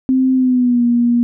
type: tone with pitch glide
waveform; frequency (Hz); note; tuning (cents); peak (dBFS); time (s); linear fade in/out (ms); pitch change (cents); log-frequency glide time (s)
sine; 260.4 to 238.8; C4 to A#3; -8 to +42; -10; 0.09-1.23; 0; -150; 0.34-0.84
effects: none